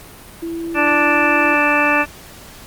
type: tone with pitch glide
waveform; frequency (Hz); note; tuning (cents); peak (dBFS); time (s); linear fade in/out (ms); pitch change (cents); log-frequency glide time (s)
sine; 333.1 to 335.2; E4 to E4; +18 to +29; -22; 0.42-1.55; 10; +11; 0.64-0.85
type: harmonic tone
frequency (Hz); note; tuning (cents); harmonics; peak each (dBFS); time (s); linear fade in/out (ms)
293.7; D4; 0; 1 / 2 / 3 / 4 / 5 / 6 / 8 / 9; -21 / -21 / -21 / -20 / -23 / -19 / -23 / -19; 0.74-2.06; 50
effects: pink hiss -39 dBFS RMS until 2.66 s + Opus 48 kbps